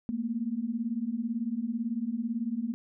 sine beating tone pair, 220 / 238 Hz, A3 / A#3, 0 / +36 cents, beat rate 18 Hz, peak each -33 / -31 dBFS, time 0.09-2.74 s, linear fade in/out 0 ms, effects none

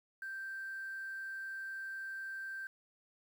sine tone with quantisation, 1568 Hz, G6, in tune, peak -40 dBFS, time 0.22-2.67 s, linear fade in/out 2 ms, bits 10, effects none

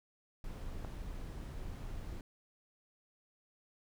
brown noise, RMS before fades -43 dBFS, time 0.44-2.21 s, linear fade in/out 2 ms
click, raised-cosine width 1 ms, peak -31 dBFS, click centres 0.848 s
effects none

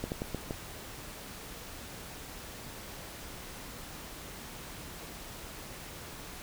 slowing click train, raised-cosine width 2 ms, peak -20 dBFS, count 5, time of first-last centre 0.04-0.509 s, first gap 79 ms, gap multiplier 1.27, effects pink hiss -45 dBFS RMS until 6.42 s

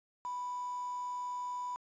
sine tone with quantisation, 987.8 Hz, B5, in tune, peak -36 dBFS, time 0.25-1.76 s, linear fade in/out 0 ms, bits 8, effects resampled to 16000 Hz

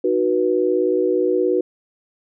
sine chord, B major, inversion first, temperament equal with one note detuned, 311.1 / 370 / 486.8 Hz, D#4 / F#4 / B4, 0 / 0 / -25 cents, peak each -23 / -18 / -20 dBFS, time 0.04-1.61 s, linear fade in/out 5 ms, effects none

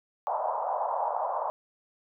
white band-pass noise, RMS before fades -30 dBFS, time 0.27-1.5 s, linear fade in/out 0 ms, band 590 to 1000 Hz, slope 48 dB/octave, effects none

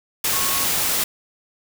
sine tone in noise, 1098 Hz, C#6, 17 cents flat, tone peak -29 dBFS, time 0.33-0.65 s, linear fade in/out 5 ms, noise white, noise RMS -21 dBFS, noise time 0.24-1.04 s, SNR -11 dB, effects none

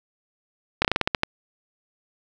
slowing click train, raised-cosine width 0.3 ms, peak -3 dBFS, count 9, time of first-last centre 0.82-1.234 s, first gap 27 ms, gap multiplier 1.18, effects none

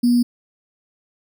sine tone with sample-and-hold, 241.7 Hz, B3, 37 cents flat, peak -12 dBFS, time 0.03-0.23 s, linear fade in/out 10 ms, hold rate 4900 Hz, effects none

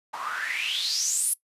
white noise with band-pass filter sweep, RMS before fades -28 dBFS, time 0.13-1.34 s, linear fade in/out 10 ms, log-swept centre 920 to 11000 Hz, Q 7.8, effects noise-tail reverb RT60 0.1 s tail -20 dB re dry + resampled to 32000 Hz

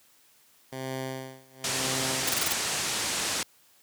10% pulse tone with tremolo, 131.6 Hz, C3, 10 cents sharp, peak -23 dBFS, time 0.72-2.45 s, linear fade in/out 5 ms, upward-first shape sine, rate 0.99 Hz, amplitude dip 95%
white low-pass noise, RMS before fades -30 dBFS, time 1.64-3.43 s, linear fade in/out 2 ms, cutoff 8800 Hz, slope 24 dB/octave
white noise bursts, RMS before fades -27 dBFS, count 6, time 2.27-2.528 s, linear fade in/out 5 ms, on 23 ms, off 24 ms
effects white hiss -61 dBFS RMS until 3.82 s + high-pass 80 Hz 12 dB/octave

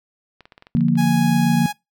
clicks, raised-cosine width 0.3 ms, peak -27 dBFS, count 11, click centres 0.407 / 0.455 / 0.522 / 0.579 / 0.624 / 0.669 / 0.77 / 0.808 / 0.884 / 0.955 / 1.011 s
sine chord, Bb major, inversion first, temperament equal, 146.83 / 174.61 / 233.1 Hz, D3 / F3 / Bb3, 0 / 0 / 0 cents, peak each -20 / -18 / -17 dBFS, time 0.75-1.66 s, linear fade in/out 0 ms
sawtooth tone, 830.6 Hz, G#5, in tune, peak -20 dBFS, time 0.97-1.73 s, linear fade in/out 20 ms
effects noise-tail reverb RT60 0.2 s tail -23 dB re dry

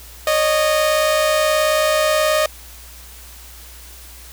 sawtooth tone pair together, 557.4 / 616 Hz, C#5 / D#5, +9 / -17 cents, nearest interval major second, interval 174 cents, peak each -19 / -11 dBFS, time 0.27-2.46 s, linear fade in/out 2 ms, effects added 60 Hz sine -40 dBFS peak until 4.32 s + white hiss -41 dBFS RMS until 4.32 s

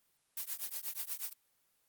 blue noise with tremolo, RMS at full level -36 dBFS, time 0.37-1.33 s, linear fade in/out 2 ms, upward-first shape triangle, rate 8.3 Hz, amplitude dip 100%, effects white hiss -75 dBFS RMS until 1.88 s + Opus 24 kbps

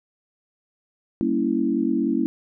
sine chord, G diminished seventh, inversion none, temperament equal with one note detuned, 196 / 233.1 / 279.8 / 329.6 Hz, G3 / Bb3 / Db4 / Fb4, 0 / 0 / +16 / 0 cents, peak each -29 / -24 / -24 / -24 dBFS, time 1.21-2.26 s, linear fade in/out 0 ms, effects none

